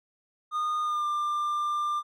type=tone with pitch glide; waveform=triangle; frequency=1225 to 1192.2 Hz; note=D#6 to D6; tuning=-27 to +26 cents; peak=-24 dBFS; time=0.51-2.03 s; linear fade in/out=50 ms; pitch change=-47 cents; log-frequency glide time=0.82-1.06 s; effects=none